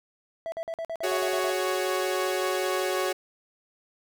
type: tone bursts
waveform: triangle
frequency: 659.3 Hz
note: E5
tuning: in tune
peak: -28 dBFS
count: 10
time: 0.46-1.502 s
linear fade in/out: 0 ms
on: 61 ms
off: 48 ms
type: chord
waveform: sawtooth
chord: F# suspended second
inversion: none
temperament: equal with one note detuned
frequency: 370 / 415.3 / 556.9 Hz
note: F#4 / G#4 / C#5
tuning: 0 / 0 / +8 cents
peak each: -24 / -29 / -26 dBFS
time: 1.03-3.13 s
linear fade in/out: 10 ms
effects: none